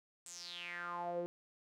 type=tone with band-pass filter sweep; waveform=sawtooth; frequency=174.61 Hz; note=F3; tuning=in tune; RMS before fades=-43 dBFS; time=0.26-1.26 s; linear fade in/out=0 ms; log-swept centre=8100 to 410 Hz; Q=6.4; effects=none